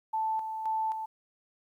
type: tone with tremolo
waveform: sine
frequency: 880 Hz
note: A5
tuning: in tune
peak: -27 dBFS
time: 0.13-1.06 s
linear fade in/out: 10 ms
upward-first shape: square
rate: 1.9 Hz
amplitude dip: 50%
effects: 11-bit